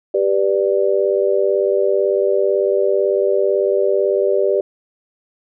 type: chord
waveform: sine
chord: G major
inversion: none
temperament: just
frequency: 392 / 490 / 588 Hz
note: G4 / B4 / D5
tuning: 0 / -14 / +2 cents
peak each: -16 / -20 / -18 dBFS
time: 0.14-4.61 s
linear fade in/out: 5 ms
effects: none